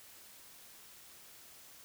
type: silence
effects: white hiss -56 dBFS RMS until 1.84 s